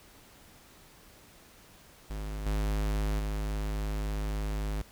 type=tone with level steps; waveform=square; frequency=51.8 Hz; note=G#1; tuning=4 cents flat; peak=-35 / -28 / -31 dBFS; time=2.1-4.82 s; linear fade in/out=5 ms; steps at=2.46 / 3.19 s; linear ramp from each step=2 ms; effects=pink hiss -56 dBFS RMS until 4.91 s